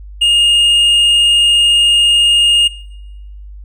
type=tone with hard clipping; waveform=sine; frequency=2841 Hz; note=F7; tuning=29 cents sharp; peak=-9 dBFS; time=0.21-2.68 s; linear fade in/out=10 ms; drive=4 dB; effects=noise-tail reverb RT60 0.9 s tail -21 dB re dry + added 50 Hz sine -29 dBFS peak until 3.64 s